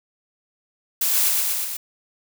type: noise with echo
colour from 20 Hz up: blue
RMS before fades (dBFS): -21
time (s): 1.01-1.29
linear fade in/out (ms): 5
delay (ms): 120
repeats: 4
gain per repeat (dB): -2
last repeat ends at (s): 1.77
effects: none